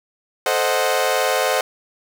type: chord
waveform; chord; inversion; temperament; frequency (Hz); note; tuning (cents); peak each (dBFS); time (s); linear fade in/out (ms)
sawtooth; A diminished seventh; none; equal; 440 / 523.3 / 622.3 / 740; A4 / C5 / Eb5 / Gb5; 0 / 0 / 0 / 0; -21 / -17 / -19 / -19; 0.46-1.61; 2
effects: none

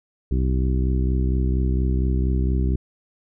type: harmonic tone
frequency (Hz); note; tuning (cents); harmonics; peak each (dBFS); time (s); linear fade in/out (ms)
64.3; C2; -30; 1 / 2 / 3 / 4 / 5 / 6; -19 / -26 / -29 / -32 / -32 / -34; 0.31-2.76; 5
effects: none

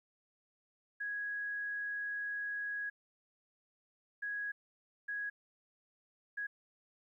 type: tone bursts at uneven times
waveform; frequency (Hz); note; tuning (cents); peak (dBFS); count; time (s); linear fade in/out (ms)
sine; 1661.2; G#6; 0; -36; 4; 1-2.9 / 4.22-4.52 / 5.08-5.3 / 6.37-6.47; 10
effects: 13-bit

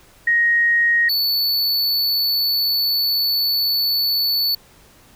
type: tone pair in turn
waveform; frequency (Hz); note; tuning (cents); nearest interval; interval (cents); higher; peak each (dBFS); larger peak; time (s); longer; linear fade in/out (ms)
sine / square; 1876 / 4462; A#6 / C#8; +11 / +11; octave + minor third; 1500; second; -13 / -17; first; 0.27-1.09 / 1.09-4.55; second; 5
effects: pink hiss -50 dBFS RMS until 5.15 s

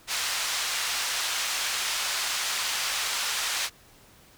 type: band-pass noise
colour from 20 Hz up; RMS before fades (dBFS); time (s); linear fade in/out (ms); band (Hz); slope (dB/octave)
white; -29; 0.07-3.7; 50; 930 to 6000; 12
effects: pink hiss -55 dBFS RMS until 4.37 s

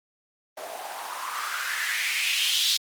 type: noise with band-pass filter sweep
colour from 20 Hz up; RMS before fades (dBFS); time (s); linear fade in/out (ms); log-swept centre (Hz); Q
blue; -28; 0.57-2.77; 5; 590 to 3900; 4
effects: Opus 24 kbps

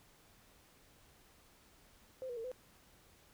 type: tone with pitch steps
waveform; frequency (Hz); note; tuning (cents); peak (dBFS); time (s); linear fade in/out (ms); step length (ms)
sine; 519 / 483.3 / 453.5 / 507; C5 / B4 / A#4 / B4; -14 / -38 / -48 / +45; -40; 2.22-2.516; 0; 74
effects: pink hiss -65 dBFS RMS until 3.33 s

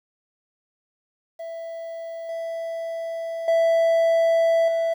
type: tone with level steps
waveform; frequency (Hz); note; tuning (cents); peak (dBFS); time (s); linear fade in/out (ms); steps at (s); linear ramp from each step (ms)
triangle; 662; E5; +7; -29 / -25 / -14 / -18; 1.39-4.94; 10; 2.29 / 3.48 / 4.68; 2
effects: 9-bit

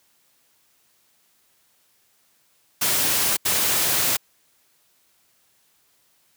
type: noise bursts at uneven times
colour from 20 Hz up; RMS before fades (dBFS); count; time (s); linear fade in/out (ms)
white; -21; 2; 2.81-3.37 / 3.45-4.17; 10
effects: white hiss -63 dBFS RMS until 6.36 s + high-pass 60 Hz 12 dB/octave

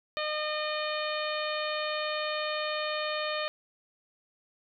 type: harmonic tone with a mistuned harmonic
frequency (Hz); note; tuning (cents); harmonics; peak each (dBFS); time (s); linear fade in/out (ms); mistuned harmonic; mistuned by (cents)
609; D#5; -37; 1 / 2 / 3 / 4 / 5 / 6 / 7; -33 / -36 / -38 / -39 / -40 / -41 / -41; 0.17-3.48; 0; 7; +17
effects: none

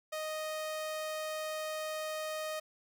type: tone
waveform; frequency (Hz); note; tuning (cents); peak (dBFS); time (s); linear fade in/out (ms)
sawtooth; 622; D#5; -1; -32; 0.12-2.6; 10
effects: none

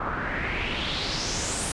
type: noise with low-pass filter sweep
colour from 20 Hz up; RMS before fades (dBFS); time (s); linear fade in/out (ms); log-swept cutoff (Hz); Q
pink; -29; 0-1.72; 5; 1200 to 9800; 3.6
effects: resampled to 24000 Hz

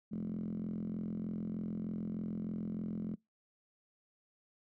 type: tone with band-pass filter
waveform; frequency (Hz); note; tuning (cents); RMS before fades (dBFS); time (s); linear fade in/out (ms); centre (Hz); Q
5% pulse; 43.27; F1; -15; -39; 0.11-3.16; 20; 200; 9.5
effects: noise-tail reverb RT60 0.2 s tail -26 dB re dry

